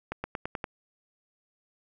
accelerating click train, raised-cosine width 0.5 ms, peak -17 dBFS, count 6, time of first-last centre 0.12-0.642 s, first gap 120 ms, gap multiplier 0.93, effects none

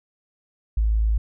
sine tone, 54.2 Hz, A1, 25 cents flat, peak -17 dBFS, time 0.77-1.18 s, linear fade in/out 5 ms, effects none

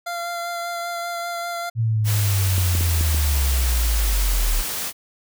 25% pulse tone with vibrato, 690 Hz, F5, 21 cents flat, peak -22 dBFS, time 0.06-1.7 s, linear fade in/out 10 ms, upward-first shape sine, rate 5.1 Hz, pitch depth 13 cents each way
sine linear sweep, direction down, 115.5 to 34.66 Hz, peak -17 dBFS, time 1.75-4.64 s, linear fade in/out 50 ms
white noise, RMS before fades -27 dBFS, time 2.04-4.93 s, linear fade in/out 50 ms
clicks, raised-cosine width 3 ms, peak -17 dBFS, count 5, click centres 2.581 / 2.751 / 2.809 / 3.01 / 3.146 s
effects none

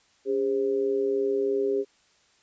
sine tone with amplitude modulation, 404.5 Hz, G#4, 46 cents flat, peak -19 dBFS, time 0.25-1.85 s, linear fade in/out 50 ms, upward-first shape sine, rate 123 Hz, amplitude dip 75%, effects white hiss -63 dBFS RMS until 2.42 s + resampled to 16000 Hz

